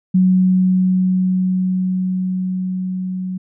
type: tone with level ramp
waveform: sine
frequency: 185.1 Hz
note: F#3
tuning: 1 cent sharp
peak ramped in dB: -9 to -21 dBFS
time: 0.14-3.38 s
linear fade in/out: 10 ms
effects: none